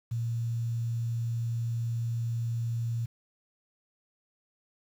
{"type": "tone with quantisation", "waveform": "sine", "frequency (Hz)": 116.54, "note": "A#2", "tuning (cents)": 0, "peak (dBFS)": -28, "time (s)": [0.11, 3.06], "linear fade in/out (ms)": 10, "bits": 9, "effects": []}